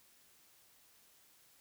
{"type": "silence", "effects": ["white hiss -66 dBFS RMS until 1.6 s"]}